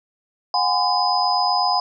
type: tone cluster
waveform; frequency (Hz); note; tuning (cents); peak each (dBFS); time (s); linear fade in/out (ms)
sine; 726 / 814 / 1018 / 5010; F#5 / G#5 / C6 / D#8; -33 / -35 / -48 / +11; -22; 0.54-1.8; 2
effects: none